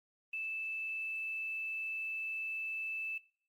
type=tone with quantisation; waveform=sine; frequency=2633 Hz; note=E7; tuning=3 cents flat; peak=-36 dBFS; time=0.33-3.18 s; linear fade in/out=5 ms; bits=11; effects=noise-tail reverb RT60 0.5 s tail -20 dB re dry + Opus 32 kbps